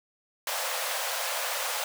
pink high-pass noise, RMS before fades -31 dBFS, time 0.47-1.84 s, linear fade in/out 2 ms, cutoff 500 Hz, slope 96 dB/octave, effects none

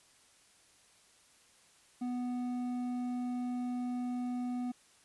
triangle tone with hard clipping, 246.9 Hz, B3, in tune, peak -35 dBFS, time 2.01-4.72 s, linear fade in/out 10 ms, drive 10 dB, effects white hiss -64 dBFS RMS until 5.04 s + resampled to 24000 Hz

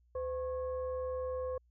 sine tone with frequency modulation, 510 Hz, C5, 44 cents flat, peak -34 dBFS, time 0.15-1.58 s, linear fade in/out 5 ms, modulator 580 Hz, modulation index 0.52, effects added 60 Hz sine -65 dBFS peak until 1.7 s

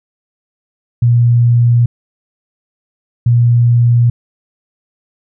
sine tone pair in turn, 119.4 / 119.4 Hz, A#2 / A#2, +42 / +42 cents, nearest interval unison, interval 0 cents, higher neither, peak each -6 dBFS, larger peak neither, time 1.02-1.86 / 3.26-4.1 s, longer neither, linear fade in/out 5 ms, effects none

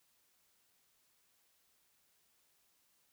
silence, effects white hiss -74 dBFS RMS until 3.12 s

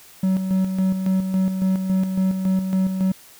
triangle tone with tremolo, 188.7 Hz, F#3, 34 cents sharp, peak -14 dBFS, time 0.23-3.12 s, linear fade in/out 5 ms, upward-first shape square, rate 3.6 Hz, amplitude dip 50%, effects white hiss -47 dBFS RMS until 3.39 s

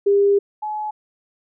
sine tone pair in turn, 401.6 / 851 Hz, G4 / G#5, +42 / +42 cents, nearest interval octave + minor second, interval 1300 cents, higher second, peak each -12 / -23 dBFS, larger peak first, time 0.06-0.39 / 0.62-0.91 s, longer first, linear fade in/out 10 ms, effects none

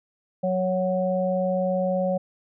harmonic tone, 184.7 Hz, F#3, 3 cents flat, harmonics 1 / 3 / 4, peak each -26 / -23 / -31 dBFS, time 0.43-2.18 s, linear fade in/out 10 ms, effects none

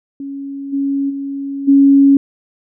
sine tone with level steps, 277.2 Hz, C#4, in tune, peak -23 / -14 / -20 / -5 dBFS, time 0.2-2.17 s, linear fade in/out 2 ms, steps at 0.72 / 1.09 / 1.67 s, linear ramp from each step 20 ms, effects none

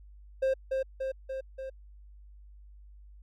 triangle tone with echo, 530 Hz, C5, 22 cents sharp, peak -22 dBFS, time 0.42-0.54 s, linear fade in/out 10 ms, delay 290 ms, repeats 4, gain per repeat -3 dB, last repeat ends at 1.7 s, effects added 50 Hz sine -49 dBFS peak until 3.22 s

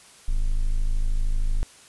triangle tone, 26.55 Hz, G#0, 39 cents sharp, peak -17 dBFS, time 0.28-1.63 s, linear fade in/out 0 ms, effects white hiss -50 dBFS RMS until 1.88 s + resampled to 24000 Hz

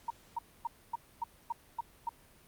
sine tone bursts, 932.3 Hz, A#5, in tune, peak -31 dBFS, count 8, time 0.08-2.092 s, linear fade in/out 5 ms, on 24 ms, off 260 ms, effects pink hiss -61 dBFS RMS until 2.47 s + Opus 48 kbps

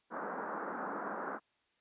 white band-pass noise, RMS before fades -40 dBFS, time 0.1-1.4 s, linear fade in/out 50 ms, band 190 to 1500 Hz, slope 48 dB/octave, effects white hiss -75 dBFS RMS until 1.8 s + resampled to 8000 Hz

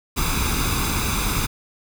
pink noise with comb filter, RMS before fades -22 dBFS, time 0.16-1.47 s, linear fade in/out 20 ms, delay 0.81 ms, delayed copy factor +0.7, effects none

